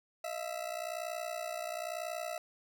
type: ring-modulated tone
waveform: 40% pulse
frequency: 659.3 Hz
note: E5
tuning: in tune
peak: -33 dBFS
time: 0.24-2.38 s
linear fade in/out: 2 ms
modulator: 30.5 Hz
effects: none